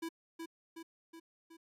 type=tone with echo; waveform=square; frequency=329.6 Hz; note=E4; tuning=in tune; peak=-38 dBFS; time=0.02-0.09 s; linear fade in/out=10 ms; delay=370 ms; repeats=4; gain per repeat=-4 dB; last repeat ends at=1.57 s; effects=AAC 64 kbps